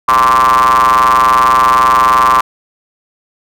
square ring-modulated tone, 61.74 Hz, B1, in tune, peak -4 dBFS, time 0.08-2.41 s, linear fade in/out 5 ms, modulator 1100 Hz, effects none

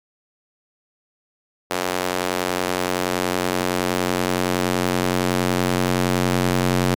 square tone with high-pass filter sweep, 45.33 Hz, F#1, 35 cents flat, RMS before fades -21 dBFS, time 1.7-6.95 s, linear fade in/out 10 ms, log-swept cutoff 460 to 150 Hz, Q 0.81, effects MP3 96 kbps

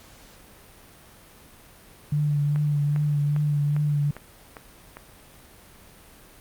sine tone with vibrato, 146.83 Hz, D3, in tune, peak -20 dBFS, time 2.12-4.11 s, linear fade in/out 5 ms, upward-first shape triangle, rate 2.5 Hz, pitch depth 31 cents each way
click train, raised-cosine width 0.5 ms, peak -23 dBFS, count 7, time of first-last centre 2.56-4.97 s, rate 2.49 Hz
effects pink hiss -50 dBFS RMS until 6.4 s + Opus 48 kbps

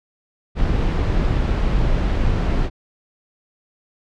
brown noise, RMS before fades -18 dBFS, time 0.55-2.7 s, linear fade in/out 50 ms, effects low-pass 4000 Hz 12 dB/octave

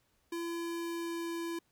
square tone with pitch glide, 338.6 to 336.5 Hz, E4 to E4, +46 to +36 cents, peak -36 dBFS, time 0.32-1.59 s, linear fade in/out 5 ms, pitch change -10 cents, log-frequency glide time 0.42-1.33 s, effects pink hiss -74 dBFS RMS until 1.71 s

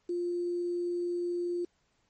sine tone with quantisation, 350 Hz, F4, 4 cents sharp, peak -29 dBFS, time 0.09-1.65 s, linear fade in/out 5 ms, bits 9, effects pink hiss -73 dBFS RMS until 2.09 s + MP3 32 kbps

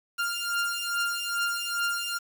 sawtooth beating tone pair, 1396.9 / 1399.3 Hz, F6 / F6, 0 / +3 cents, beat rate 2.4 Hz, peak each -27 / -26 dBFS, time 0.18-2.19 s, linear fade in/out 20 ms, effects 8-bit

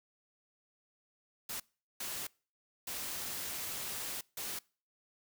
white noise bursts at uneven times, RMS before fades -40 dBFS, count 4, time 1.49-1.6 / 2-2.27 / 2.87-4.21 / 4.37-4.59 s, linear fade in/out 5 ms, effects noise-tail reverb RT60 0.4 s tail -25 dB re dry

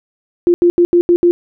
sine tone bursts at uneven times, 348.3 Hz, F4, 5 cents flat, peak -6 dBFS, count 6, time 0.47-0.54 / 0.62-0.7 / 0.78-0.85 / 0.93-1.01 / 1.09-1.16 / 1.23-1.31 s, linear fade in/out 0 ms, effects none

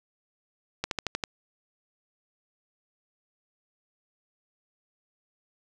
slowing click train, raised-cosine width 0.2 ms, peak -11 dBFS, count 6, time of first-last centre 0.84-1.238 s, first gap 72 ms, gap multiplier 1.05, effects none

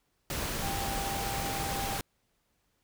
sine tone in noise, 791 Hz, G5, 15 cents sharp, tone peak -36 dBFS, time 0.62-1.97 s, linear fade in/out 2 ms, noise pink, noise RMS -34 dBFS, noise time 0.3-2.01 s, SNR -5 dB, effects pink hiss -75 dBFS RMS until 2.83 s

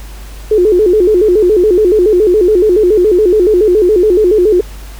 sine tone with vibrato, 392 Hz, G4, in tune, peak -5 dBFS, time 0.51-4.61 s, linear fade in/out 5 ms, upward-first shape square, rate 7.1 Hz, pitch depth 160 cents each way, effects added 50 Hz sine -26 dBFS peak until 4.99 s + pink hiss -36 dBFS RMS until 4.99 s

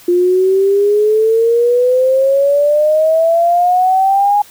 sine exponential sweep, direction up, 349.8 to 830.6 Hz, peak -8 dBFS, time 0.08-4.42 s, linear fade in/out 5 ms, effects white hiss -41 dBFS RMS until 4.5 s

